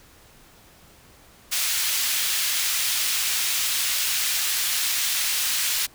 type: high-pass noise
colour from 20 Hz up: pink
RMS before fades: -24 dBFS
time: 1.51-5.87 s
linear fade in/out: 20 ms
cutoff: 2600 Hz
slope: 12 dB/octave
effects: pink hiss -52 dBFS RMS until 5.94 s